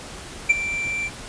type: tone with ADSR envelope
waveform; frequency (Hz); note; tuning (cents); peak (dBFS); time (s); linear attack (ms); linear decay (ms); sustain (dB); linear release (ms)
triangle; 2349; D7; 0; -8; 0.49-1.1; 14; 23; -14; 40
effects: pink hiss -37 dBFS RMS until 1.28 s + resampled to 22050 Hz